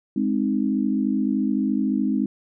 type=chord; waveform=sine; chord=Ab major; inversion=none; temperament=equal; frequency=207.7 / 261.6 / 311.1 Hz; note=Ab3 / C4 / Eb4; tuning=0 / 0 / 0 cents; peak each=-23 / -23 / -26 dBFS; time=0.16-2.26 s; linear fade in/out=5 ms; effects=none